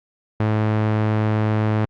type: tone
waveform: sawtooth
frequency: 107.8 Hz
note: A2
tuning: 35 cents flat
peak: -13 dBFS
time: 0.4-1.85 s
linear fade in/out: 0 ms
effects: low-pass 2000 Hz 12 dB/octave + Opus 48 kbps